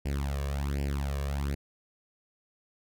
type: tone with flanger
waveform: sawtooth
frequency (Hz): 70.1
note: C#2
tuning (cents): +20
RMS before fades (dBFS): -31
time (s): 0.05-1.55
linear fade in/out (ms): 10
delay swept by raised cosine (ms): 0.39 to 1.79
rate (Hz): 1.3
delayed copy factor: +0.85
effects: none